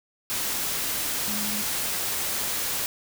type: tone in noise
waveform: sine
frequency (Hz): 210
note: G#3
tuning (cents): +19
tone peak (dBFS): -33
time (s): 1.28-1.62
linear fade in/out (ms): 0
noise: white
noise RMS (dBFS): -28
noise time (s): 0.3-2.86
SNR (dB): -8
effects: none